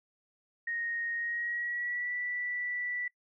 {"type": "tone with pitch glide", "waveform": "sine", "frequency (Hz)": [1864.7, 1964.2], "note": ["A#6", "B6"], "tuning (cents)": [0, -10], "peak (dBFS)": -32, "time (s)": [0.67, 3.08], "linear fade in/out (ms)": 5, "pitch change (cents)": 90, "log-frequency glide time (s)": [1.15, 2.14], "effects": ["noise-tail reverb RT60 0.1 s tail -22 dB re dry"]}